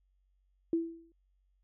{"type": "tone with exponential decay", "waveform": "sine", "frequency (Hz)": 331.6, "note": "E4", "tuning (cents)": 10, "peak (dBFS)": -24, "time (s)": [0.73, 1.12], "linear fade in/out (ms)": 2, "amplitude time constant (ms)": 84, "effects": ["added 47 Hz sine -69 dBFS peak until 1.63 s"]}